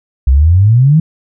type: exponential sweep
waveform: sine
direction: up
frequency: 61.74 to 164.81 Hz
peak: -4 dBFS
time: 0.27-1 s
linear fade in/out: 5 ms
effects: none